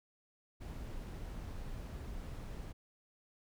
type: noise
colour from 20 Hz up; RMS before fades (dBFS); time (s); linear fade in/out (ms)
brown; -44; 0.6-2.73; 20
effects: none